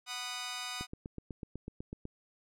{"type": "chord", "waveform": "10% pulse", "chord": "B major", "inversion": "second", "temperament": "just", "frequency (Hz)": [740.8, 987.8, 1234.7], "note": ["F#5", "B5", "D#6"], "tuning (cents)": [2, 0, -14], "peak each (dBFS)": [-35, -37, -33], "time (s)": [0.06, 0.87], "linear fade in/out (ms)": 50}
{"type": "click train", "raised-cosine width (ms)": 3, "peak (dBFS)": -28, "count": 11, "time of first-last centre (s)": [0.81, 2.054], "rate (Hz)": 8.04}
{"effects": ["low-pass 12000 Hz 12 dB/octave"]}